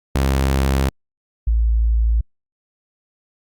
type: tone pair in turn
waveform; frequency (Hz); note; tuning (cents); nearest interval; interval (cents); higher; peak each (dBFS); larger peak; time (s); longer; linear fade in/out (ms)
sawtooth / sine; 67.3 / 56.04; C2 / A1; +49 / +32; minor third; 317; first; -11 / -13; first; 0.15-0.89 / 1.47-2.21; neither; 5
effects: Opus 48 kbps